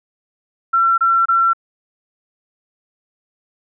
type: tone bursts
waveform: sine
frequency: 1354 Hz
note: E6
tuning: 46 cents sharp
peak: -11 dBFS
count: 3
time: 0.73-1.534 s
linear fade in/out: 10 ms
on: 250 ms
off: 27 ms
effects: none